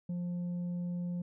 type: tone with tanh clipping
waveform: triangle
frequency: 175.9 Hz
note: F3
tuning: 13 cents sharp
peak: -34 dBFS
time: 0.09-1.22 s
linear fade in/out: 5 ms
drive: 8 dB
effects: none